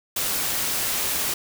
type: noise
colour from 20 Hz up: white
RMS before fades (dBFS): -25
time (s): 0.16-1.34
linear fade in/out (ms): 5
effects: none